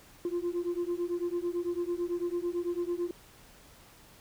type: beating tone pair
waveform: sine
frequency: 344.4 / 353.4 Hz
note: F4 / F4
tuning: -24 / +21 cents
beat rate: 9 Hz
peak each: -31 dBFS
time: 0.25-3.11 s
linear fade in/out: 2 ms
effects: tanh soft clip ceiling -26 dBFS + pink hiss -56 dBFS RMS until 4.2 s